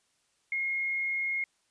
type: tone with frequency modulation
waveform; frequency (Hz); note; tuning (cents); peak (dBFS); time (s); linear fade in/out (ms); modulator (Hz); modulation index
sine; 2150; C7; +47; -28; 0.52-1.44; 2; 59.6; 0.3
effects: white hiss -72 dBFS RMS until 1.7 s + resampled to 22050 Hz